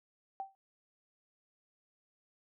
sine tone with exponential decay, 777 Hz, G5, 16 cents flat, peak -33 dBFS, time 0.4-0.55 s, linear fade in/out 0 ms, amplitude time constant 32 ms, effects high-pass 300 Hz 12 dB/octave

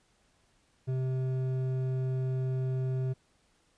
sine tone with hard clipping, 130 Hz, C3, 11 cents flat, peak -30 dBFS, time 0.87-3.14 s, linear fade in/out 20 ms, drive 8 dB, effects pink hiss -69 dBFS RMS until 3.77 s + resampled to 22050 Hz

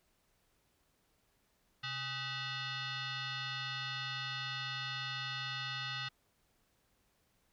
sine tone with frequency modulation, 823 Hz, G#5, 16 cents flat, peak -37 dBFS, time 1.83-6.09 s, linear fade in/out 10 ms, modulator 692 Hz, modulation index 5.1, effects pink hiss -75 dBFS RMS until 7.52 s

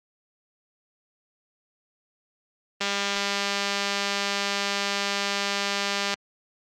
click train, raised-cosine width 0.2 ms, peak -9 dBFS, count 667, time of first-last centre 2.81-6.14 s, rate 200 Hz, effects high-pass 100 Hz 12 dB/octave + Opus 32 kbps

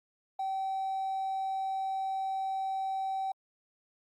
triangle tone with hard clipping, 770 Hz, G5, 31 cents flat, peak -31 dBFS, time 0.39-3.32 s, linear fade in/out 5 ms, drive 4 dB, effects Opus 48 kbps

